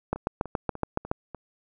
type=two click trains; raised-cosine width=1 ms; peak=-23 / -11 dBFS; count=5 / 8; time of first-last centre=0.16-1.347 / 0.13-1.115 s; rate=3.37 / 7.11 Hz; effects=none